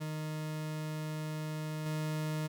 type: tone with level steps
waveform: 40% pulse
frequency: 154.7 Hz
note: D#3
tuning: 10 cents flat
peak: -35 / -32 dBFS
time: 0-2.48 s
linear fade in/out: 20 ms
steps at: 1.86 s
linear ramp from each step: 2 ms
effects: none